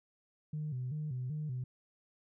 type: tone with vibrato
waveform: sine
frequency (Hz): 138.8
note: C#3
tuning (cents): +3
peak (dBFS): -34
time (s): 0.53-1.64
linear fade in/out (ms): 5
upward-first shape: square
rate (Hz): 2.6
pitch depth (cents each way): 160
effects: tanh soft clip ceiling -31 dBFS